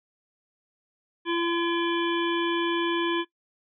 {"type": "harmonic tone", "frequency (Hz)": 340, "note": "F4", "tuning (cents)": -46, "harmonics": [1, 3, 5, 7, 9, 10], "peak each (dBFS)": [-25, -31, -32, -36, -36, -37], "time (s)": [1.25, 3.25], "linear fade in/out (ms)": 50, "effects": ["noise-tail reverb RT60 0.1 s tail -19 dB re dry"]}